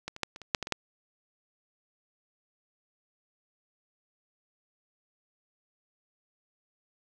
clicks, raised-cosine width 0.2 ms, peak -18 / -25 / -11 / -26 / -27 / -6 / -16 / -20 / -9 dBFS, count 9, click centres 0.08 / 0.164 / 0.233 / 0.361 / 0.417 / 0.548 / 0.627 / 0.671 / 0.723 s, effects none

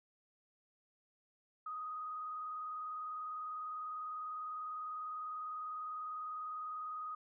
sine tone with vibrato, 1244.5 Hz, D#6, in tune, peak -40 dBFS, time 1.66-7.15 s, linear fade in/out 5 ms, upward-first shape sine, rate 20 Hz, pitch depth 38 cents each way, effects none

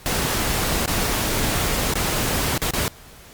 pink noise with dropouts, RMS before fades -22 dBFS, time 0.06-2.88 s, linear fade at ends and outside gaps 0 ms, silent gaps 0.859-0.878 / 1.937-1.955 / 2.578-2.618 / 2.707-2.736 s, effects pink hiss -45 dBFS RMS until 3.33 s + Opus 48 kbps

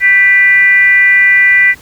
sine tone with frequency modulation, 1975.5 Hz, B6, in tune, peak -4 dBFS, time 0-1.75 s, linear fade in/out 50 ms, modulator 422 Hz, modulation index 0.49, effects pink hiss -39 dBFS RMS until 1.81 s

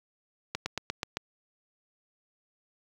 slowing click train, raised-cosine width 0.2 ms, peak -13 dBFS, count 6, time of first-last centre 0.55-1.17 s, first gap 110 ms, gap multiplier 1.06, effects high-pass 60 Hz 12 dB/octave + 9-bit

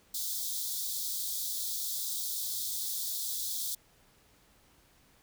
white high-pass noise, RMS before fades -35 dBFS, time 0.14-3.75 s, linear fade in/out 5 ms, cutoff 3400 Hz, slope 96 dB/octave, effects pink hiss -64 dBFS RMS until 5.22 s

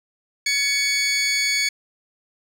20% pulse tone pair together, 1708 / 2235 Hz, G#6 / C#7, +48 / +14 cents, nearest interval perfect fourth, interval 466 cents, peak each -25 / -14 dBFS, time 0.46-1.69 s, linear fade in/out 5 ms, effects low-pass 11000 Hz 12 dB/octave

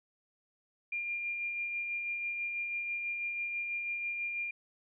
sine tone with tremolo, 2400 Hz, D7, 37 cents sharp, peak -32 dBFS, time 0.92-4.51 s, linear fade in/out 5 ms, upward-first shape sine, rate 6.1 Hz, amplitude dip 30%, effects none

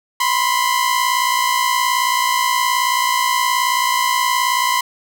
sawtooth tone pair together, 987.7 / 1046.5 Hz, B5 / C6, 0 / 0 cents, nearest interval minor second, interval 100 cents, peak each -14 dBFS, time 0.2-4.81 s, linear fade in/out 5 ms, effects none

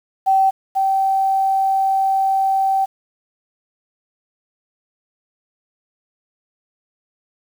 sine tone pair in turn, 771 / 774.1 Hz, G5 / G5, -29 / -22 cents, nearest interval unison, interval 7 cents, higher second, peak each -11 / -14 dBFS, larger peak first, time 0.26-0.51 / 0.75-2.86 s, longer second, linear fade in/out 20 ms, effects 7-bit

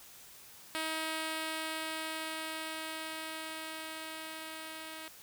5% pulse tone with level ramp, 317.7 Hz, D#4, 36 cents sharp, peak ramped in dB -22 to -32 dBFS, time 0.75-5.08 s, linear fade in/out 0 ms, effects white hiss -54 dBFS RMS until 5.22 s

